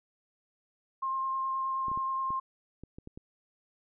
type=tone with vibrato; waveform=sine; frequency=1062 Hz; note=C6; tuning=25 cents sharp; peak=-29 dBFS; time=1.02-2.4 s; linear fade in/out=10 ms; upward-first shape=sine; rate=9.5 Hz; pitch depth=10 cents each way
type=clicks; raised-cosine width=3 ms; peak=-31 dBFS; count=8; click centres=1.883 / 1.916 / 1.975 / 2.305 / 2.836 / 2.985 / 3.074 / 3.175 s
effects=none